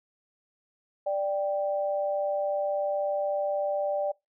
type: tone pair together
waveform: sine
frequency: 588.7 / 785 Hz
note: D5 / G5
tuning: +4 / +2 cents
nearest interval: perfect fourth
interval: 498 cents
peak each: -26 / -32 dBFS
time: 1.06-4.12 s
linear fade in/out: 10 ms
effects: noise-tail reverb RT60 0.2 s tail -23 dB re dry